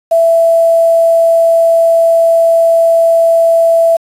sine tone with quantisation, 664 Hz, E5, 12 cents sharp, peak -5 dBFS, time 0.11-3.97 s, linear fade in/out 10 ms, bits 5, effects resampled to 32000 Hz

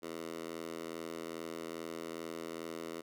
10% pulse tone with high-pass filter, 82.41 Hz, E2, in tune, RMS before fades -43 dBFS, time 0.02-3.02 s, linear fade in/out 20 ms, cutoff 340 Hz, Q 1.3, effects none

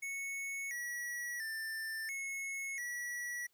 square tone with pitch steps, 2207 / 1930 / 1780 / 2186 / 1938 Hz, C#7 / B6 / A6 / C#7 / B6, -8 / -40 / +20 / -25 / -33 cents, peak -39 dBFS, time 0.02-3.47 s, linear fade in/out 10 ms, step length 690 ms, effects white hiss -75 dBFS RMS until 3.53 s

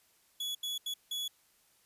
40% pulse tone bursts at uneven times, 3389 Hz, G#7, 34 cents sharp, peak -33 dBFS, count 4, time 0.4-0.55 / 0.63-0.78 / 0.86-0.94 / 1.11-1.28 s, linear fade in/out 5 ms, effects white hiss -68 dBFS RMS until 1.85 s + resampled to 32000 Hz

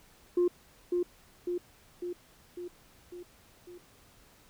sine tone with echo, 353.4 Hz, F4, 21 cents sharp, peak -21 dBFS, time 0.37-0.48 s, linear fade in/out 5 ms, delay 550 ms, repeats 6, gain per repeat -4 dB, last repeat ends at 3.78 s, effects tanh soft clip ceiling -20 dBFS + pink hiss -60 dBFS RMS until 4.49 s

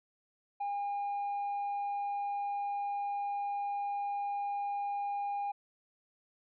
sine tone with tanh clipping, 810 Hz, G#5, 43 cents flat, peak -33 dBFS, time 0.6-5.52 s, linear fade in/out 10 ms, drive 1 dB, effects none

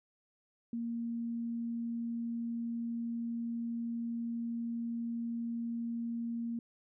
sine tone, 233.1 Hz, A#3, in tune, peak -34 dBFS, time 0.73-6.59 s, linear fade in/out 2 ms, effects none

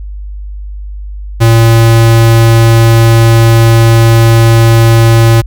square tone, 114.4 Hz, A#2, 32 cents flat, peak -3 dBFS, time 1.4-5.42 s, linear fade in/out 20 ms, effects added 50 Hz sine -19 dBFS peak until 5.46 s

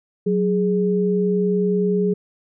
sine tone pair together, 185 / 415.7 Hz, F#3 / G#4, 0 / +2 cents, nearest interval octave + major second, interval 1402 cents, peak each -19 dBFS, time 0.26-2.14 s, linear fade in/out 10 ms, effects none

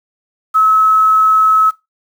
sine tone with quantisation, 1291 Hz, E6, 37 cents flat, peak -7 dBFS, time 0.54-1.71 s, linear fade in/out 20 ms, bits 6, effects noise-tail reverb RT60 0.2 s tail -17 dB re dry

